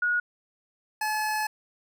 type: tone pair in turn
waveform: sine / 25% pulse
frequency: 1450 / 857.5 Hz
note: F#6 / A5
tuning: -35 / -45 cents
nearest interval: major sixth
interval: 910 cents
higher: first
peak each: -22 dBFS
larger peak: neither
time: 0.02-0.2 / 1.01-1.47 s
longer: second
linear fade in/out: 5 ms
effects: none